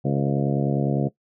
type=harmonic tone with a mistuned harmonic; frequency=69.9 Hz; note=C#2; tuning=15 cents sharp; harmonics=2 / 3 / 4 / 5 / 6 / 7 / 8 / 9 / 10; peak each=-22 / -26 / -28 / -30 / -32 / -33 / -34 / -35 / -36 dBFS; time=0.04-1.09 s; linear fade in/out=20 ms; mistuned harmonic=8; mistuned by=-32 cents; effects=noise-tail reverb RT60 0.1 s tail -18 dB re dry